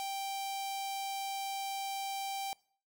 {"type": "tone with notch filter", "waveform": "sawtooth", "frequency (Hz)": 784, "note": "G5", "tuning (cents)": 0, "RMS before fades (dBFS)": -38, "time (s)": [0, 2.53], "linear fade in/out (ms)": 0, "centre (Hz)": 1600, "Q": 1.4, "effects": ["noise-tail reverb RT60 0.5 s tail -23 dB re dry"]}